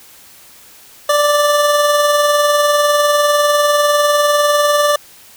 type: tone with tremolo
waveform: 25% pulse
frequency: 587.3 Hz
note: D5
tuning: in tune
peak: -5 dBFS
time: 1.09-4.96 s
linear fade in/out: 5 ms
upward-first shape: triangle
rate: 20 Hz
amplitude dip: 40%
effects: white hiss -42 dBFS RMS until 5.36 s